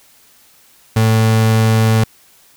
35% pulse tone, 111.1 Hz, A2, 17 cents sharp, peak -8 dBFS, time 0.96-2.04 s, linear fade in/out 5 ms, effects white hiss -49 dBFS RMS until 2.56 s

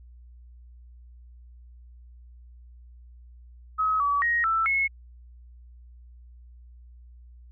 sine tone with pitch steps, 1277 / 1142 / 1880 / 1327 / 2182 Hz, D#6 / D6 / A#6 / E6 / C#7, +45 / -49 / +14 / +11 / -28 cents, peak -21 dBFS, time 3.78-4.88 s, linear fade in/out 20 ms, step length 220 ms, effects added 60 Hz sine -46 dBFS peak until 7.51 s

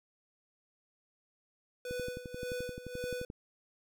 square tone with tremolo, 495.8 Hz, B4, 7 cents sharp, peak -36 dBFS, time 1.85-3.25 s, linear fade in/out 2 ms, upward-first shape sine, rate 1.8 Hz, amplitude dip 75%
click train, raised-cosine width 3 ms, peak -29 dBFS, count 17, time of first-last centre 1.91-3.301 s, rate 11.5 Hz
effects none

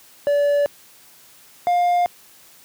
triangle tone pair in turn, 576 / 706.1 Hz, D5 / F5, -34 / +19 cents, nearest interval major third, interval 353 cents, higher second, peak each -13 dBFS, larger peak neither, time 0.27-0.66 / 1.67-2.06 s, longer neither, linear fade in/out 0 ms, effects white hiss -49 dBFS RMS until 2.64 s + high-pass 80 Hz 12 dB/octave

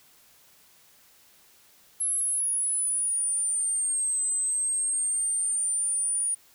sine linear two-way sweep, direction down then up, 11050 to 8090 to 9580 Hz, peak -24 dBFS, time 2-6.35 s, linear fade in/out 10 ms, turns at 4.27 s, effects white hiss -58 dBFS RMS until 6.54 s

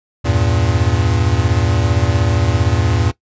square chord, E diminished, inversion none, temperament equal with one note detuned, 82.41 / 98 / 115.27 Hz, E2 / G2 / Bb2, 0 / 0 / -19 cents, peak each -18 dBFS, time 0.24-3.12 s, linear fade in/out 20 ms, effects noise-tail reverb RT60 0.1 s tail -18 dB re dry + resampled to 16000 Hz

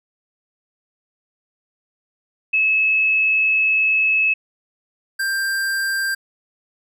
sine / square tone pair in turn, 2591 / 1582.9 Hz, E7 / G6, -30 / +16 cents, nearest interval major sixth, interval 854 cents, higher first, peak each -14 / -20 dBFS, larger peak first, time 2.53-4.34 / 5.19-6.15 s, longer first, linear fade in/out 10 ms, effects none

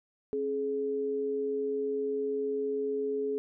sine tone pair together, 270.2 / 422.4 Hz, C#4 / G#4, -44 / +29 cents, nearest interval minor sixth, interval 773 cents, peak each -37 / -29 dBFS, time 0.33-3.38 s, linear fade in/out 0 ms, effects none

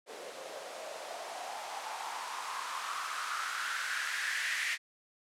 blue noise with band-pass filter sweep, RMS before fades -38 dBFS, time 0.06-4.78 s, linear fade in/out 50 ms, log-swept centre 480 to 2000 Hz, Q 4.6, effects low-pass 10000 Hz 12 dB/octave

